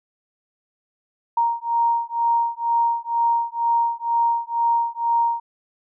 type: beating tone pair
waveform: sine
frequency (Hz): 932.3 / 934.4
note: A#5 / A#5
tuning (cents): 0 / +4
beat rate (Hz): 2.1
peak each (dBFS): -21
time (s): 1.37-5.4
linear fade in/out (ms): 5
effects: none